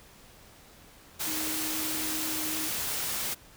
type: tone in noise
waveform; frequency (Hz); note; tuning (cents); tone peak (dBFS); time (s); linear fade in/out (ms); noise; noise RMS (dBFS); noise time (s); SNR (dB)
sine; 312.5; D#4; +8; -37; 1.26-2.69; 20; white; -32; 1.19-3.35; -8
effects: pink hiss -54 dBFS RMS until 3.56 s

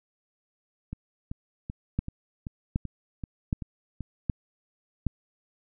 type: two click trains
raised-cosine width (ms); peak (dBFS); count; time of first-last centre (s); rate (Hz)
5; -22 / -13; 9 / 5; 0.93-4.007 / 1.99-5.067; 2.6 / 1.3
effects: none

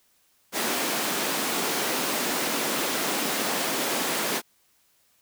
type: high-pass noise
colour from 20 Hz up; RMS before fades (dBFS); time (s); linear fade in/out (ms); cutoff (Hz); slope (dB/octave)
pink; -27; 0.52-4.42; 50; 220; 24
effects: white hiss -65 dBFS RMS until 5.21 s

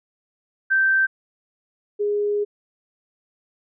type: tone pair in turn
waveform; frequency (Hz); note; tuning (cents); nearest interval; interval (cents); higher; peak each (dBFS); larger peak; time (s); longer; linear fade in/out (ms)
sine; 1559 / 412.9; G6 / G#4; -10 / -10; octave + major seventh; 2300; first; -15 / -19; first; 0.7-1.07 / 1.99-2.45; second; 20
effects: none

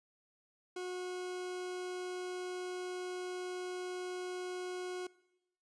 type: tone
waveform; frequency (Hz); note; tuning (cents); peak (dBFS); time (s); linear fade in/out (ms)
40% pulse; 363.6; F#4; -30; -38; 0.76-5.07; 5
effects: noise-tail reverb RT60 0.9 s tail -21 dB re dry + resampled to 22050 Hz

